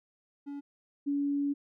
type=tone pair in turn; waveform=triangle / sine; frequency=284.1 / 284.1 Hz; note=C#4 / C#4; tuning=+43 / +43 cents; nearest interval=unison; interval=0 cents; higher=neither; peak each=-35 / -27 dBFS; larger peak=second; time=0.46-0.61 / 1.06-1.54 s; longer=second; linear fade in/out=20 ms; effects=none